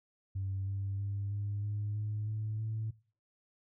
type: tone with pitch steps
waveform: sine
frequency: 96.6 / 98.4 / 100.24 / 102.11 / 104.01 / 105.95 / 107.93 / 109.94 Hz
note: G2 / G2 / G2 / G#2 / G#2 / G#2 / A2 / A2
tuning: -25 / +7 / +39 / -29 / +3 / +35 / -33 / -1 cents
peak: -32 dBFS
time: 0.35-2.91 s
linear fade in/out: 10 ms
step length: 320 ms
effects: noise-tail reverb RT60 0.4 s tail -21 dB re dry + tanh soft clip ceiling -29 dBFS